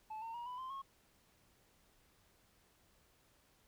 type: tone with pitch steps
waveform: sine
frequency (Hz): 869 / 909 / 950.9 / 994.8 / 1040.6 / 1088.6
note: A5 / A#5 / A#5 / B5 / C6 / C#6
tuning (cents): -22 / -44 / +34 / +12 / -10 / -32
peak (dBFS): -40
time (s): 0.1-0.82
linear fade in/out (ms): 10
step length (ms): 120
effects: tanh soft clip ceiling -42 dBFS + pink hiss -71 dBFS RMS until 3.67 s